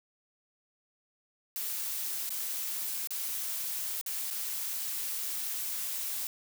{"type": "noise with dropouts", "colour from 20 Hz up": "blue", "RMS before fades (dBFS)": -35, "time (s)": [1.56, 6.27], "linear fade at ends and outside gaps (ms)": 1, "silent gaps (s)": [[2.293, 2.304], [3.073, 3.106], [4.013, 4.062], [4.303, 4.309]], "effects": []}